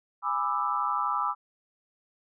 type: chord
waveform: sine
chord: E dominant seventh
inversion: first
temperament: just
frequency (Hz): 824.1 / 988.9 / 1186.7 / 1318.5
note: G#5 / B5 / D6 / E6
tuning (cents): -14 / +2 / +18 / 0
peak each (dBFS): -34 / -31 / -29 / -31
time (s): 0.22-1.35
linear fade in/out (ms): 50
effects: none